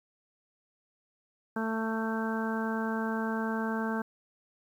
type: harmonic tone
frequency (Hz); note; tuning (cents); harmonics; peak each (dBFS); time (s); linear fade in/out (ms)
222.6; A3; +20; 1 / 2 / 3 / 4 / 5 / 6 / 7; -31 / -37 / -41 / -38 / -42 / -43 / -38; 1.56-4.02; 5
effects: 10-bit